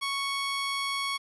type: tone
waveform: 15% pulse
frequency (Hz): 1108.7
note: C#6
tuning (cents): 0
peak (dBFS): -22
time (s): 0.01-1.18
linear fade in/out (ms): 20
effects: resampled to 24000 Hz + 10-bit